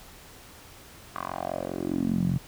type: tone with band-pass filter sweep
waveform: 10% pulse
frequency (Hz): 45.03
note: F#1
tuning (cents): -46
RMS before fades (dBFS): -29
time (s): 1.16-2.38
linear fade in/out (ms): 0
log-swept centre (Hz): 1200 to 140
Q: 4
effects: pink hiss -49 dBFS RMS until 2.47 s